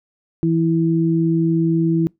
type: tone pair together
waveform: sine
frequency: 164.81 / 328.4 Hz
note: E3 / E4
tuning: 0 / -6 cents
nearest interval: octave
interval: 1194 cents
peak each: -17 dBFS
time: 0.43-2.07 s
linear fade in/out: 0 ms
effects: noise-tail reverb RT60 0.2 s tail -26 dB re dry